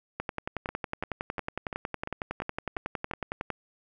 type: two click trains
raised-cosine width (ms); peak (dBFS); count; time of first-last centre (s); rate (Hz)
0.5; -19 / -16; 8 / 37; 0.69-3.112 / 0.2-3.503; 2.89 / 10.9
effects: none